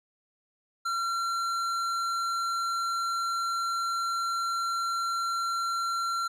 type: tone with hard clipping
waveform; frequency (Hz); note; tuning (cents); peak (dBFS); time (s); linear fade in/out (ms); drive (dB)
triangle; 1365; F6; -40; -29; 0.85-6.28; 10; 15
effects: none